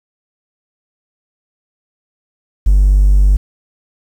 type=tone; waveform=triangle; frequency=49 Hz; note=G1; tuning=in tune; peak=-3 dBFS; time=2.66-3.37 s; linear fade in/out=10 ms; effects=tanh soft clip ceiling -1 dBFS + 7-bit